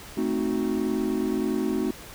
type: chord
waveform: triangle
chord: A diminished seventh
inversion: none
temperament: equal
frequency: 220 / 261.6 / 311.1 / 370 Hz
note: A3 / C4 / Eb4 / Gb4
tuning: 0 / 0 / 0 / 0 cents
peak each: -27 dBFS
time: 0.17-1.91 s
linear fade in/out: 5 ms
effects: pink hiss -43 dBFS RMS until 2.14 s